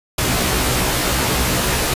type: noise with comb filter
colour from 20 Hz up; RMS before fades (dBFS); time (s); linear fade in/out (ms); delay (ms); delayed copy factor
pink; -18; 0.18-1.94; 5; 16; +0.95
effects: resampled to 32000 Hz